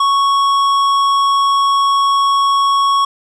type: tone with tanh clipping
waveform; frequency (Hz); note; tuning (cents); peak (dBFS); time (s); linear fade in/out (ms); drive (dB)
sine; 1108.7; C#6; 0; -12; 0-3.05; 5; 12
effects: none